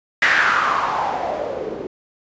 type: noise with low-pass filter sweep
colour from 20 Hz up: blue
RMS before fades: -20 dBFS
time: 0.22-1.87 s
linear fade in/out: 2 ms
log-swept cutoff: 1900 to 380 Hz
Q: 4.2
effects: resampled to 16000 Hz